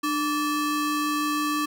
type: ring-modulated tone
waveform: square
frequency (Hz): 728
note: F#5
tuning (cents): -28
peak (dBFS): -21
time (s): 0.03-1.66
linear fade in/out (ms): 10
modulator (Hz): 429
effects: none